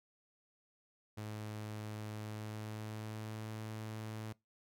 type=tone with pitch glide; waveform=sawtooth; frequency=106.9 to 109.27 Hz; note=A2 to A2; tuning=-49 to -12 cents; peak=-38 dBFS; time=1.17-4.33 s; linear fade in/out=10 ms; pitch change=+37 cents; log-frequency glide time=2.1-3.49 s; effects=noise-tail reverb RT60 0.2 s tail -23 dB re dry